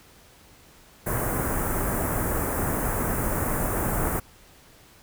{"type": "band-stop noise", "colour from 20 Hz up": "pink", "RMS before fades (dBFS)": -26, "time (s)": [1.06, 4.2], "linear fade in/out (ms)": 10, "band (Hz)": [1700, 9000], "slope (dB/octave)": 24, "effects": ["pink hiss -53 dBFS RMS until 5.02 s"]}